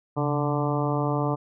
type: harmonic tone with a mistuned harmonic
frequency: 146.83 Hz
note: D3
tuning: in tune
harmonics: 1 / 2 / 3 / 4 / 5 / 6 / 7 / 8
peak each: -26 / -29 / -31 / -32 / -33 / -34 / -34 / -35 dBFS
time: 0.16-1.36 s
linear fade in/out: 20 ms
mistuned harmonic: 1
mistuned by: -93 cents
effects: none